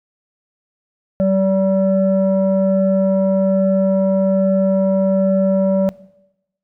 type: tone pair together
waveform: sine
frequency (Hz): 192.4 / 576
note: G3 / D5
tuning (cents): -32 / -34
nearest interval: octave + perfect fifth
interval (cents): 1898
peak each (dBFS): -14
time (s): 1.2-5.89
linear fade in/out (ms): 0
effects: noise-tail reverb RT60 0.9 s tail -21 dB re dry + tanh soft clip ceiling -8 dBFS